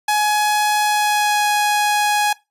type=tone with pitch glide; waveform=sawtooth; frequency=841 to 833.3 Hz; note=G#5 to G#5; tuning=+22 to +6 cents; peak=-11 dBFS; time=0.08-2.33 s; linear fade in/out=5 ms; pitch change=-16 cents; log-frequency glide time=0.83-1.47 s; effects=noise-tail reverb RT60 0.2 s tail -19 dB re dry + resampled to 32000 Hz